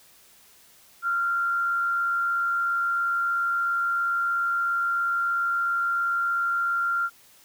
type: tone with frequency modulation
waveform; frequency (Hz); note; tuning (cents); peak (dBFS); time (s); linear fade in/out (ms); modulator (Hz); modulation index
sine; 1385; F6; -15; -22; 1.02-7.1; 50; 83; 0.33
effects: white hiss -55 dBFS RMS until 7.44 s